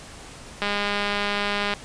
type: click train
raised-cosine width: 0.3 ms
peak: -9 dBFS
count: 229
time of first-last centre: 0.62-1.738 s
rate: 204 Hz
effects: pink hiss -42 dBFS RMS until 1.84 s + resampled to 22050 Hz